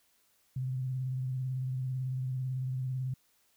sine tone with vibrato, 129.4 Hz, C3, 19 cents flat, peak -31 dBFS, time 0.56-3.14 s, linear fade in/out 5 ms, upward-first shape triangle, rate 18 Hz, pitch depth 47 cents each way, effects white hiss -70 dBFS RMS until 3.56 s

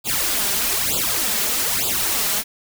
white noise with flanger, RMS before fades -21 dBFS, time 0.04-2.44 s, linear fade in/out 50 ms, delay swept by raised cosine 0.25 to 5.05 ms, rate 1.1 Hz, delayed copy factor +0.95, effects none

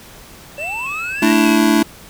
triangle tone with vibrato, 2625 Hz, E7, 8 cents flat, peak -21 dBFS, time 0.57-1.59 s, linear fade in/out 50 ms, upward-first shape square, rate 1.7 Hz, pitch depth 25 cents each way
triangle linear sweep, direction up, 554.4 to 1902 Hz, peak -25 dBFS, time 0.58-1.32 s, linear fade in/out 2 ms
square chord, A suspended fourth, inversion none, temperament just, 220 / 293.3 / 330 Hz, A3 / D4 / E4, 0 / -2 / +2 cents, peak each -16 dBFS, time 1.22-1.83 s, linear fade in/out 5 ms
effects pink hiss -40 dBFS RMS until 2.09 s

